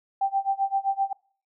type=tone with tremolo; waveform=sine; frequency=784 Hz; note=G5; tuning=in tune; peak=-19 dBFS; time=0.21-1.13 s; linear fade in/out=5 ms; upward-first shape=sine; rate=7.7 Hz; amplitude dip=95%; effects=noise-tail reverb RT60 0.5 s tail -26 dB re dry